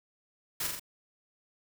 white noise with echo, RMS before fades -33 dBFS, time 0.6-0.67 s, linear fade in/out 5 ms, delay 42 ms, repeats 3, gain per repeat -3 dB, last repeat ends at 0.796 s, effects none

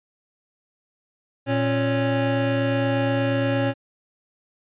square tone cluster, 116.9 / 273.2 / 556 Hz, A#2 / C#4 / C#5, +5 / -25 / +5 cents, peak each -25 dBFS, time 1.46-3.74 s, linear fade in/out 50 ms, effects resampled to 8000 Hz

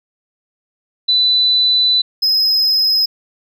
sine / triangle tone pair in turn, 3990 / 5094 Hz, B7 / D#8, +17 / +40 cents, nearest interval major third, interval 423 cents, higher second, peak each -10 dBFS, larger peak neither, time 1.08-2.02 / 2.22-3.06 s, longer first, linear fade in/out 10 ms, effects none

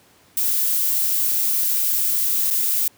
violet noise with dropouts, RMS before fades -20 dBFS, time 0.37-2.88 s, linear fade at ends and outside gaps 2 ms, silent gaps 2.504-2.508 s, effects pink hiss -54 dBFS RMS until 2.97 s + high-pass 100 Hz 12 dB/octave

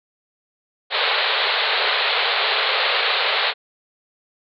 white band-pass noise, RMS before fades -20 dBFS, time 0.9-3.54 s, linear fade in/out 50 ms, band 410 to 4300 Hz, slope 96 dB/octave, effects none

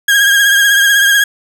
35% pulse tone with vibrato, 1629 Hz, G#6, 34 cents flat, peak -5 dBFS, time 0.08-1.24 s, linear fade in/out 5 ms, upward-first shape triangle, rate 16 Hz, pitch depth 49 cents each way, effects none

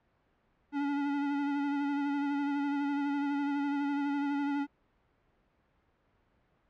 square tone with vibrato, 284.3 Hz, C#4, 44 cents sharp, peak -30 dBFS, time 0.72-4.67 s, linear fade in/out 50 ms, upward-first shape sine, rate 12 Hz, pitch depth 29 cents each way, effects pink hiss -71 dBFS RMS until 6.69 s + low-pass 2000 Hz 12 dB/octave

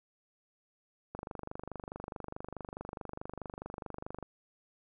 click train, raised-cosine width 1 ms, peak -26 dBFS, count 77, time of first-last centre 1.15-4.227 s, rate 24.7 Hz, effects none

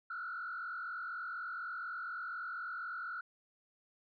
sine tone with frequency modulation, 1403 Hz, F6, 8 cents sharp, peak -38 dBFS, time 0.1-3.21 s, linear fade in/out 5 ms, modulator 44.1 Hz, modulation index 1.8, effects tanh soft clip ceiling -34 dBFS

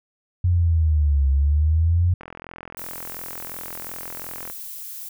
sine linear two-way sweep, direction down then up, 90.1 to 67.4 to 90.1 Hz, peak -15 dBFS, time 0.44-2.14 s, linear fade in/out 5 ms, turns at 1.29 s
click train, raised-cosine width 0.5 ms, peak -21 dBFS, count 99, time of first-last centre 2.21-4.5 s, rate 42.8 Hz
violet noise, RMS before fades -35 dBFS, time 2.77-5.09 s, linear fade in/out 5 ms
effects none

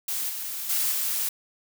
blue noise with level steps, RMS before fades -29 / -33 / -25 / -27 dBFS, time 0.08-1.29 s, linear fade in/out 5 ms, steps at 0.29 / 0.69 / 0.91 s, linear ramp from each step 10 ms, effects none

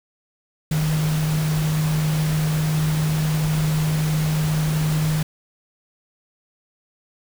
sine tone in noise, 154.7 Hz, D#3, 10 cents flat, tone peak -18 dBFS, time 0.71-5.23 s, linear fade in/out 5 ms, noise pink, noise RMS -30 dBFS, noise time 0.71-5.23 s, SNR +9 dB, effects none

